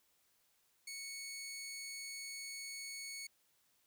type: tone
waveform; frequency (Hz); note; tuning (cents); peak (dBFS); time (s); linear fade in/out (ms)
15% pulse; 2215; C#7; -2; -38; 0.87-3.27; 5
effects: white hiss -75 dBFS RMS until 3.86 s